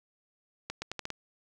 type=accelerating click train; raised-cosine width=0.2 ms; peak=-18 dBFS; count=6; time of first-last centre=0.7-1.103 s; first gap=120 ms; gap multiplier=0.8; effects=none